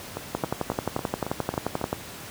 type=two click trains; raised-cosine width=1 ms; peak=-15 / -10 dBFS; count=7 / 19; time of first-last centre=0.17-1.814 / 0.35-1.929 s; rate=3.65 / 11.4 Hz; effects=pink hiss -40 dBFS RMS until 2.3 s + high-pass 80 Hz 12 dB/octave